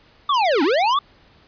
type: linear two-way sweep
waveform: square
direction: down then up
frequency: 1194 to 261.6 to 1194 Hz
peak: -16 dBFS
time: 0.29-0.99 s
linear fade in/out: 5 ms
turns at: 0.63 s
effects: pink hiss -53 dBFS RMS until 1.47 s + resampled to 11025 Hz